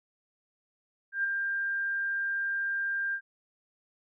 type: tone with ADSR envelope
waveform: sine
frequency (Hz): 1594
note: G6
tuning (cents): +28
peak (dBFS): -24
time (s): 1.12-3.21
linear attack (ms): 120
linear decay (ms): 11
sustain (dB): -4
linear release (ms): 72
effects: none